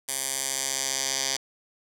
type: tone with band-pass filter sweep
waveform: 10% pulse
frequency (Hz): 134.7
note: C#3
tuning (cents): -49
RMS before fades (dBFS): -29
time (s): 0.08-1.37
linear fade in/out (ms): 10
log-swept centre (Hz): 9300 to 5600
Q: 1.7
effects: none